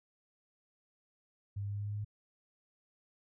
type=tone with pitch steps; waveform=sine; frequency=100.4 / 100.98 / 101.57 / 102.15 / 102.75 / 103.34 / 103.94 / 104.54 Hz; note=G2 / G#2 / G#2 / G#2 / G#2 / G#2 / G#2 / G#2; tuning=+42 / -48 / -38 / -28 / -18 / -8 / +2 / +12 cents; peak=-35 dBFS; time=1.56-2.048 s; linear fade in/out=10 ms; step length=61 ms; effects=none